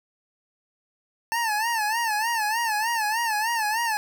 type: tone with vibrato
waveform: 25% pulse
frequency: 888 Hz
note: A5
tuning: 16 cents sharp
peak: -19 dBFS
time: 1.32-3.97 s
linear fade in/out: 0 ms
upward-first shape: sine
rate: 3.3 Hz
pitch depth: 110 cents each way
effects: none